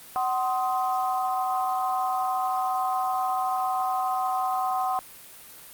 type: chord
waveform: sine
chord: C diminished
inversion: second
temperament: just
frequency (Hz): 753.5 / 1046.5 / 1255.8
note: Gb5 / C6 / Eb6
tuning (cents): +31 / 0 / +16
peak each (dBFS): -25 / -28 / -31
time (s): 0.16-4.99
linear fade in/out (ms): 0
effects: white hiss -46 dBFS RMS until 5.73 s + Opus 32 kbps